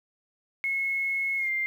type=tone with pitch glide; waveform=sine; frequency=2179 to 2100 Hz; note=C#7 to C7; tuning=-30 to +6 cents; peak=-25 dBFS; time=0.64-1.66 s; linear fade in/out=0 ms; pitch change=-64 cents; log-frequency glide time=1.37-1.49 s; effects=9-bit